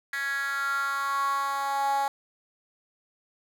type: tone with high-pass filter sweep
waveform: 10% pulse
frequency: 277.2 Hz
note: C#4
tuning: in tune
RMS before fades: -28 dBFS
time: 0.13-2.08 s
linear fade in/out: 2 ms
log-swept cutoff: 1800 to 770 Hz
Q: 6.8
effects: none